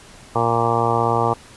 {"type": "harmonic tone", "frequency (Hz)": 116.54, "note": "A#2", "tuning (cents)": 0, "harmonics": [1, 2, 3, 4, 5, 6, 7, 8, 9, 10], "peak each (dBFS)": [-24, -29, -27, -23, -28, -25, -23, -24, -28, -24], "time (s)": [0.35, 1.34], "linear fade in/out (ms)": 10, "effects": ["pink hiss -44 dBFS RMS until 1.56 s", "resampled to 24000 Hz"]}